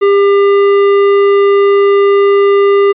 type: tone with tanh clipping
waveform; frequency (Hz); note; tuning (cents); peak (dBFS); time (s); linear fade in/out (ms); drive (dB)
sine; 400.1; G4; +35; -7; 0.01-2.93; 20; 13
effects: resampled to 8000 Hz